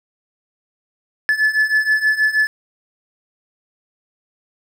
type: beating tone pair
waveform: triangle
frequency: 1726 / 1732.3 Hz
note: A6 / A6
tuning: -34 / -27 cents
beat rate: 6.3 Hz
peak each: -17 / -14 dBFS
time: 1.29-2.47 s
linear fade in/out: 0 ms
effects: none